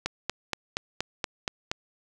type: click train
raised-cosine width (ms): 0.2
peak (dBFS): -10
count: 8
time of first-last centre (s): 0.06-1.715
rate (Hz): 4.23
effects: none